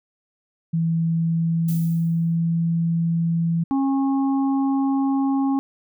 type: tone with pitch glide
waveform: sine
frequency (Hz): 164.8 to 166.91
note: E3 to E3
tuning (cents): 0 to +22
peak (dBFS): -18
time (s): 0.73-3.64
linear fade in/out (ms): 10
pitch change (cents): +22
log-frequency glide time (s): 0.98-2.65
type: noise with exponential decay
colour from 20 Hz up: violet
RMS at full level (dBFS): -33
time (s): 1.68-2.37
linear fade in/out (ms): 5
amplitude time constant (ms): 150
type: harmonic tone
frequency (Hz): 272.2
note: C#4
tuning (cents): -31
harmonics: 1 / 3 / 4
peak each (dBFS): -18 / -29 / -35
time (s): 3.71-5.59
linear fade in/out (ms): 0
effects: none

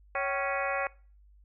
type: harmonic tone with a mistuned harmonic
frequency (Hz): 277.2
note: C#4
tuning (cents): 0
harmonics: 2 / 3 / 4 / 5 / 6 / 7 / 8 / 9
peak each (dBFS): -33 / -35 / -36 / -37 / -38 / -38 / -39 / -40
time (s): 0.15-0.87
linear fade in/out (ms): 2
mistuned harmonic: 3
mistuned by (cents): -130
effects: noise-tail reverb RT60 0.4 s tail -22 dB re dry + added 50 Hz sine -55 dBFS peak until 1.44 s

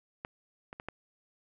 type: clicks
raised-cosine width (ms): 0.5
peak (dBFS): -22 / -28 / -26 / -22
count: 4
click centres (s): 0.249 / 0.729 / 0.799 / 0.886
effects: none

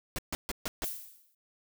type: noise bursts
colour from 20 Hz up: pink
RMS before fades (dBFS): -34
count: 5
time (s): 0.16-0.845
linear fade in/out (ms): 0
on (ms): 25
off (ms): 140
type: noise with exponential decay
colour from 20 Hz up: violet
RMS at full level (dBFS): -33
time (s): 0.84-1.35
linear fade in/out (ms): 5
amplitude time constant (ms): 110
effects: none

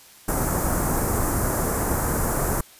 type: band-stop noise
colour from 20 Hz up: pink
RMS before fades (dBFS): -23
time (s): 0.28-2.61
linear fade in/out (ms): 5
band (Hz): 1500 to 7400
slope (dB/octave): 24
effects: white hiss -49 dBFS RMS until 2.79 s + resampled to 32000 Hz

